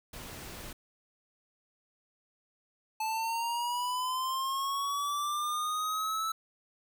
pink noise, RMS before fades -44 dBFS, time 0.13-0.73 s, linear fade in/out 5 ms
square linear sweep, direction up, 871 to 1318.5 Hz, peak -31 dBFS, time 3-6.32 s, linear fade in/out 5 ms
effects none

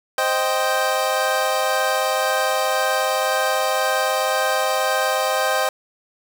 25% pulse chord, C minor, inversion none, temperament equal, 523.3 / 622.3 / 784 Hz, C5 / Eb5 / G5, 0 / 0 / 0 cents, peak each -19 dBFS, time 0.18-5.69 s, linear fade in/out 2 ms, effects 8-bit

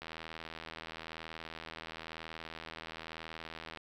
click train, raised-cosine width 0.3 ms, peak -27 dBFS, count 305, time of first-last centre 0.02-3.773 s, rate 81 Hz, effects 10-bit

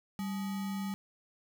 sine tone with sample-and-hold, 196 Hz, G3, in tune, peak -33 dBFS, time 0.19-0.94 s, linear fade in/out 0 ms, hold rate 1050 Hz, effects none

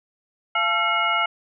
sine tone cluster, 686 / 869 / 1356 / 2166 / 2889 Hz, F5 / A5 / E6 / C#7 / F#7, -31 / -22 / +49 / -41 / -42 cents, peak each -28 / -28 / -22 / -24 / -27 dBFS, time 0.55-1.26 s, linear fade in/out 5 ms, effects none

